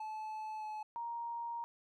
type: tone with pitch glide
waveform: triangle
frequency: 866 to 857.5 Hz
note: A5 to A5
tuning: -28 to -45 cents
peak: -38 dBFS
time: 0-0.83 s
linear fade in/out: 5 ms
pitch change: -17 cents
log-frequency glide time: 0.58-0.64 s
type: tone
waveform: sine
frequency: 937 Hz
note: A#5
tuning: 9 cents sharp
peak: -38 dBFS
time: 0.96-1.64 s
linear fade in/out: 0 ms
effects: none

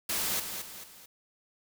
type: noise with echo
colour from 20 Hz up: white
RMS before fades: -31 dBFS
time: 0.09-0.4 s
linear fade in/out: 5 ms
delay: 220 ms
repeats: 3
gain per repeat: -7 dB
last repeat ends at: 1.06 s
effects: none

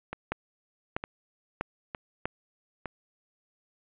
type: two click trains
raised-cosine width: 0.5 ms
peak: -14 / -19 dBFS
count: 4 / 4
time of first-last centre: 0.32-2.255 / 0.13-2.857 s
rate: 1.55 / 1.1 Hz
effects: resampled to 8000 Hz + 7-bit

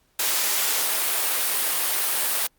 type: high-pass noise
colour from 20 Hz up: white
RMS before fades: -23 dBFS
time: 0.19-2.47 s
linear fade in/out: 5 ms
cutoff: 440 Hz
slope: 12 dB/octave
effects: pink hiss -65 dBFS RMS until 2.58 s + Opus 48 kbps

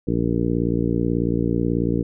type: harmonic tone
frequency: 58.27 Hz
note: A#1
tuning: in tune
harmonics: 1 / 2 / 3 / 4 / 5 / 6 / 7 / 8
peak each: -29 / -26 / -24 / -28 / -24 / -28 / -29 / -30 dBFS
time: 0.07-2.03 s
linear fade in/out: 10 ms
effects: none

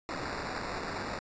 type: noise with sample-and-hold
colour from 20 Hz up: violet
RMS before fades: -37 dBFS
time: 0.09-1.19 s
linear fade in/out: 0 ms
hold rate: 3150 Hz
effects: resampled to 16000 Hz

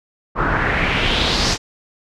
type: noise with low-pass filter sweep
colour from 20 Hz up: pink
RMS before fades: -18 dBFS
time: 0.35-1.58 s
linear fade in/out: 50 ms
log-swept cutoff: 1200 to 5900 Hz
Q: 3
effects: none

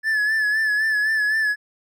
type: tone with vibrato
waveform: triangle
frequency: 1729 Hz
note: A6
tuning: 31 cents flat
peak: -16 dBFS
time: 0.03-1.56 s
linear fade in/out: 50 ms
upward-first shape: sine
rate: 3.9 Hz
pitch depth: 49 cents each way
effects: none

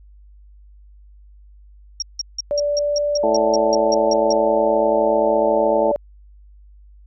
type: tone bursts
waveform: sine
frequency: 5588 Hz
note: F8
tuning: in tune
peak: -20 dBFS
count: 13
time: 2-4.326 s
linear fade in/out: 2 ms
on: 22 ms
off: 170 ms
type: tone with vibrato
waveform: sine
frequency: 581 Hz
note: D5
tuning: 19 cents flat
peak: -17 dBFS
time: 2.51-5.96 s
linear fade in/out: 0 ms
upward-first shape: triangle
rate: 0.46 Hz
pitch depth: 12 cents each way
type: harmonic tone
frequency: 110 Hz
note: A2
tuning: in tune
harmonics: 2 / 3 / 4 / 5 / 6 / 7 / 8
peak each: -28 / -25 / -22 / -28 / -23 / -27 / -23 dBFS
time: 3.23-5.92 s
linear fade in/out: 5 ms
effects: added 50 Hz sine -43 dBFS peak until 7.06 s

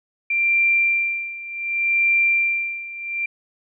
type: tone with tremolo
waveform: sine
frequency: 2367 Hz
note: D7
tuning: 13 cents sharp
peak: -14 dBFS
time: 0.3-3.26 s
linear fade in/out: 5 ms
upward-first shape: sine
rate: 0.67 Hz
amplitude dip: 85%
effects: none

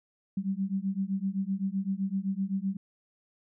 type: beating tone pair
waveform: sine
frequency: 190 / 197.8 Hz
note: F#3 / G3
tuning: +46 / +16 cents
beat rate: 7.8 Hz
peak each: -31 dBFS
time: 0.37-2.77 s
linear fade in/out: 5 ms
effects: none

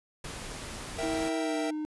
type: noise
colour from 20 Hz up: pink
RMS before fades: -40 dBFS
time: 0.24-1.29 s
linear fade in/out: 5 ms
type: chord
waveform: 45% pulse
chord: E diminished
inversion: second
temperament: equal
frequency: 466.2 / 659.3 / 784 Hz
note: Bb4 / E5 / G5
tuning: 0 / 0 / 0 cents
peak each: -36 / -34 / -38 dBFS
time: 0.98-1.71 s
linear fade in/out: 10 ms
type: tone with pitch glide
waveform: triangle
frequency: 322.1 to 306 Hz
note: E4 to D#4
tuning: -40 to -29 cents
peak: -29 dBFS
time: 1.03-1.85 s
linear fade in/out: 0 ms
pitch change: -89 cents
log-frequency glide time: 1.37-1.56 s
effects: resampled to 24000 Hz

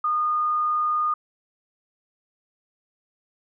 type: tone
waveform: sine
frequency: 1224 Hz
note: D#6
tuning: 29 cents flat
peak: -20 dBFS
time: 0.04-1.14 s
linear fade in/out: 5 ms
effects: none

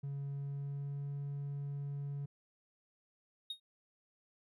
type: tone with pitch glide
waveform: triangle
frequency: 140 to 141.63 Hz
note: C#3 to C#3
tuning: +18 to +38 cents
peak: -35 dBFS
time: 0.03-2.26 s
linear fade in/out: 10 ms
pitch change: +20 cents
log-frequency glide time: 0.28-1.11 s
type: tone with exponential decay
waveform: triangle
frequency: 3729 Hz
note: A#7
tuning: in tune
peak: -33 dBFS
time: 3.5-3.6 s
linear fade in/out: 5 ms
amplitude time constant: 21 ms
effects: tanh soft clip ceiling -32 dBFS

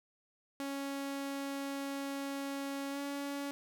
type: tone with pitch glide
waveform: sawtooth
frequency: 277.2 to 281.9 Hz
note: C#4 to C#4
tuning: 0 to +29 cents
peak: -33 dBFS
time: 0.6-3.51 s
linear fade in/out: 0 ms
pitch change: +29 cents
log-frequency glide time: 2.9-2.99 s
effects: none

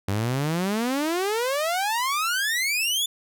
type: exponential sweep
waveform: sawtooth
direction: up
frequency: 95.2 to 3525 Hz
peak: -19 dBFS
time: 0.08-3.06 s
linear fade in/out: 5 ms
effects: none

